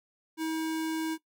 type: tone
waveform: square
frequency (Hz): 319.8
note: D#4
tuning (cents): +48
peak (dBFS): -30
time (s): 0.37-1.18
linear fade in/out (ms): 50
effects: noise-tail reverb RT60 0.1 s tail -17 dB re dry